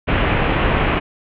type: low-pass noise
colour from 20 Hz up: pink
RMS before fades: -17 dBFS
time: 0.07-1 s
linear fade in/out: 20 ms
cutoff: 3000 Hz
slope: 48 dB/octave
effects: none